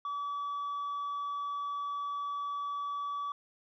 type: tone with tanh clipping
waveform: sine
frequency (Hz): 1146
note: D6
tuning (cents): -43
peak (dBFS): -34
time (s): 0.05-3.32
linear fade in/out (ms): 2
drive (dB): 2
effects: none